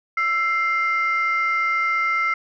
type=tone pair together; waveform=sine; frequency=1332.9 / 2097 Hz; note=E6 / C7; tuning=+19 / +3 cents; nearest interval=minor sixth; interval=784 cents; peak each=-20 dBFS; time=0.17-2.34 s; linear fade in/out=5 ms; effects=tanh soft clip ceiling -13 dBFS